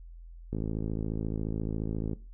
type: click train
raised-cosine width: 3 ms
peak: -20 dBFS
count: 88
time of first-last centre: 0.53-2.132 s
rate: 54.3 Hz
effects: noise-tail reverb RT60 0.3 s tail -18 dB re dry + added 42 Hz sine -44 dBFS peak until 2.33 s